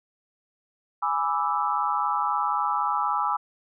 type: chord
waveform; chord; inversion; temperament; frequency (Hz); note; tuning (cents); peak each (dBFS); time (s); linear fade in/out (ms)
sine; E dominant seventh; first; equal; 830.6 / 987.8 / 1174.7 / 1318.5; G#5 / B5 / D6 / E6; 0 / 0 / 0 / 0; -28; 1.02-3.37; 10
effects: none